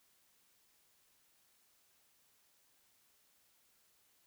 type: silence
effects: white hiss -72 dBFS RMS until 4.26 s